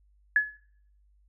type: tone with exponential decay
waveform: sine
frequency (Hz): 1702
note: G#6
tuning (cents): +42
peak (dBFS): -15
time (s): 0.36-0.57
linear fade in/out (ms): 2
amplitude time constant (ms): 44
effects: noise-tail reverb RT60 0.6 s tail -21 dB re dry + added 50 Hz sine -60 dBFS peak until 1.28 s